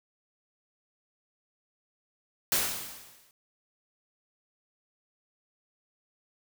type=noise with exponential decay; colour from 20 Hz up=white; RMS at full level=-24 dBFS; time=2.52-3.31 s; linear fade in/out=1 ms; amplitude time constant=170 ms; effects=none